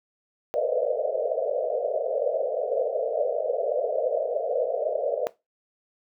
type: band-pass noise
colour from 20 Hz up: white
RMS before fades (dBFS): -26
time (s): 0.54-5.27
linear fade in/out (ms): 0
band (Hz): 450 to 660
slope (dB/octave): 96
effects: noise-tail reverb RT60 0.2 s tail -17 dB re dry